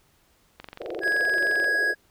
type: click train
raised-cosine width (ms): 0.3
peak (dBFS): -23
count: 25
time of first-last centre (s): 0.6-1.643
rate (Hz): 23
type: band-pass noise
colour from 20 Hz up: pink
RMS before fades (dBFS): -34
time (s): 0.8-1.94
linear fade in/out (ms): 10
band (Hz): 330 to 710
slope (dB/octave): 96
type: tone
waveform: triangle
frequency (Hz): 1659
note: G#6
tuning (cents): -2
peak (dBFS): -19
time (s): 1.01-1.95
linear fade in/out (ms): 50
effects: pink hiss -63 dBFS RMS until 2.1 s